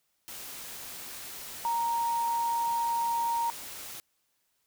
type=tone in noise; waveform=sine; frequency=932.3 Hz; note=A#5; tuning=in tune; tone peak=-26 dBFS; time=1.65-3.5 s; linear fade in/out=0 ms; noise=white; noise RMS=-42 dBFS; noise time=0.28-4 s; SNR=+13 dB; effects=white hiss -75 dBFS RMS until 4.66 s